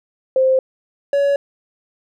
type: tone pair in turn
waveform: sine / triangle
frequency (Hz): 523.3 / 563.5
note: C5 / C#5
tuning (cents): 0 / +28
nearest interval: minor second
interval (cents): 128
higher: second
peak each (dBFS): -11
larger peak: neither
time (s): 0.36-0.59 / 1.13-1.36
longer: neither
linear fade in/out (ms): 2
effects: none